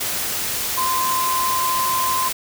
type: tone in noise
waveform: sine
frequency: 1035 Hz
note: C6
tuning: 19 cents flat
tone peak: -19 dBFS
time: 0.77-2.29 s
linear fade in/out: 10 ms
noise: white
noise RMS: -24 dBFS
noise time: 0-2.33 s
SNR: +2 dB
effects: none